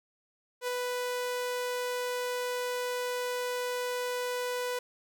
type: tone with ADSR envelope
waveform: sawtooth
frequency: 494.7 Hz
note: B4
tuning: 3 cents sharp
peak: -25 dBFS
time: 0.61-4.79 s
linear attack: 67 ms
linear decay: 8 ms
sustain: -2 dB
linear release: 4 ms
effects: none